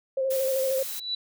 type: tone with vibrato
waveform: sine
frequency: 530 Hz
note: C5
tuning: 22 cents sharp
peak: -23 dBFS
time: 0.17-0.83 s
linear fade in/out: 5 ms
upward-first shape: square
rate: 13 Hz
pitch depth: 23 cents each way
type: noise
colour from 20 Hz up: blue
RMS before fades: -34 dBFS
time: 0.3-1 s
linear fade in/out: 10 ms
type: tone with exponential growth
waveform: sine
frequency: 3951 Hz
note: B7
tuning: in tune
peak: -24 dBFS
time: 0.72-1.15 s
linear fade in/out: 5 ms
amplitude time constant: 93 ms
effects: none